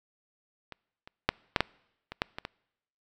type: clicks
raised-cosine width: 0.3 ms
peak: -25 / -30 / -6 / -6 / -6 / -22 / -9 / -19 / -19 dBFS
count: 9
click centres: 0.723 / 1.075 / 1.29 / 1.562 / 1.606 / 2.12 / 2.219 / 2.385 / 2.451 s
effects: noise-tail reverb RT60 0.9 s tail -26 dB re dry